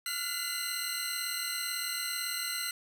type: tone cluster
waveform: 20% pulse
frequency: 1386 / 1453 / 2030 / 4098 Hz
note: F6 / F#6 / B6 / C8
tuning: -14 / -32 / +47 / -37 cents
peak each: -35 / -37 / -33 / -30 dBFS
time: 0.06-2.71 s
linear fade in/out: 2 ms
effects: none